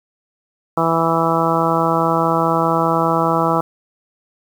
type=harmonic tone; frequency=164.81 Hz; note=E3; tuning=in tune; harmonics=1 / 2 / 3 / 4 / 5 / 6 / 7 / 8; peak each=-22 / -22 / -22 / -22 / -22 / -22 / -22 / -22 dBFS; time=0.77-3.61 s; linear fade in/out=5 ms; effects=7-bit